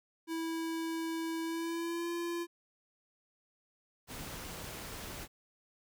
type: tone with pitch glide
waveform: square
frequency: 327.4 to 342.3 Hz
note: E4 to F4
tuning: -12 to -35 cents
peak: -35 dBFS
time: 0.27-2.47 s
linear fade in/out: 50 ms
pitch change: +77 cents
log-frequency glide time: 1.43-2.1 s
type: noise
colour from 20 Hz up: pink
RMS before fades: -44 dBFS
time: 4.07-5.28 s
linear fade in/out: 50 ms
effects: none